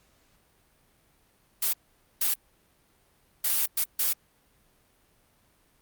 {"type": "noise bursts at uneven times", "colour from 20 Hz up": "blue", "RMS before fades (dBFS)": -25, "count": 5, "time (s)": [[1.62, 1.73], [2.21, 2.34], [3.44, 3.66], [3.77, 3.84], [3.99, 4.13]], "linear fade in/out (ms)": 5, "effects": ["pink hiss -65 dBFS RMS until 5.81 s", "Opus 48 kbps"]}